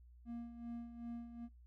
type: tone with tremolo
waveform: triangle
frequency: 235.1 Hz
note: A#3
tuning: 15 cents sharp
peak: -40 dBFS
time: 0.25-1.49 s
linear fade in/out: 50 ms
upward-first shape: sine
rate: 2.6 Hz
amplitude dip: 65%
effects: noise-tail reverb RT60 0.2 s tail -21 dB re dry + added 60 Hz sine -58 dBFS peak until 1.66 s